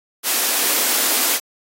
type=high-pass noise; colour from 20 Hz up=white; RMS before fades=-18 dBFS; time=0.23-1.4 s; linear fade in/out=50 ms; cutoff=220 Hz; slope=96 dB/octave; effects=AAC 48 kbps